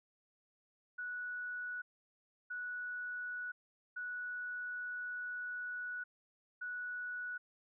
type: tone bursts at uneven times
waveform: sine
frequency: 1472 Hz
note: F#6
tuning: 9 cents flat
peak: -39 dBFS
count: 4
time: 0.98-1.82 / 2.5-3.52 / 3.96-6.04 / 6.61-7.38 s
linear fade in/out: 10 ms
effects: none